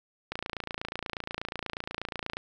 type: click train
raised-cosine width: 0.3 ms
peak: -17 dBFS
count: 59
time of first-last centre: 0.32-2.369 s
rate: 28.3 Hz
effects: none